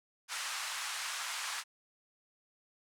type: band-pass noise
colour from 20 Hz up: pink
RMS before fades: -39 dBFS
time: 0.28-1.64 s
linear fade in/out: 50 ms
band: 1000 to 9800 Hz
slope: 24 dB/octave
effects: none